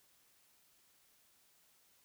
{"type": "silence", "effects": ["white hiss -70 dBFS RMS until 2.04 s"]}